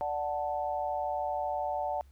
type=chord; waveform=sine; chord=D major; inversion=none; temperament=equal; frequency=587.3 / 740 / 880 Hz; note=D5 / F#5 / A5; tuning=0 / 0 / 0 cents; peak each=-35 / -33 / -35 dBFS; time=0.01-2.01 s; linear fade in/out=0 ms; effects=added 68 Hz sine -53 dBFS peak until 2.11 s + pink hiss -70 dBFS RMS until 2.11 s